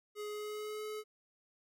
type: tone with pitch glide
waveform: square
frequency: 418.9 to 427.5 Hz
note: G#4 to A4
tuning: +15 to -50 cents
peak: -40 dBFS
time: 0.15-1.04 s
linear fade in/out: 50 ms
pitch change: +35 cents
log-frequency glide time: 0.29-0.84 s
effects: none